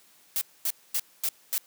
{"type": "noise bursts", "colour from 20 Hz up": "blue", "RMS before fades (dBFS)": -27, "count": 5, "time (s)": [0.36, 1.58], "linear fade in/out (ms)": 0, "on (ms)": 52, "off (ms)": 240, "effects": ["white hiss -59 dBFS RMS until 1.66 s", "high-pass 150 Hz 12 dB/octave"]}